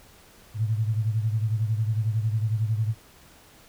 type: beating tone pair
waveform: sine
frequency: 108 / 119 Hz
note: A2 / A#2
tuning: -32 / +36 cents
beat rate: 11 Hz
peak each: -23 / -29 dBFS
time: 0.54-2.95 s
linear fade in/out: 50 ms
effects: pink hiss -53 dBFS RMS until 3.68 s